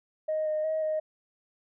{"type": "tone with pitch steps", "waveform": "sine", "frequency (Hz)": [623, 616, 631, 622], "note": ["D#5", "D#5", "D#5", "D#5"], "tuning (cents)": [2, -17, 24, -1], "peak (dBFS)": -25, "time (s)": [0.28, 1], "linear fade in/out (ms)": 10, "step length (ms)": 180, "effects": ["tanh soft clip ceiling -22 dBFS"]}